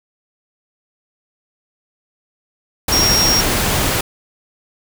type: tone in noise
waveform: sine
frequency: 5588 Hz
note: F8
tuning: in tune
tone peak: -13 dBFS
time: 2.92-3.41 s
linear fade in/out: 5 ms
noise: pink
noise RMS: -17 dBFS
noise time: 2.88-4.01 s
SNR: +1 dB
effects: none